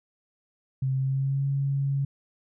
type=tone with pitch glide; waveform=sine; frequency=132.6 to 138.47 Hz; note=C3 to C#3; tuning=+23 to -2 cents; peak=-23 dBFS; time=0.82-2.05 s; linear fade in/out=5 ms; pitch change=+75 cents; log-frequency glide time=0.96-1.45 s; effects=none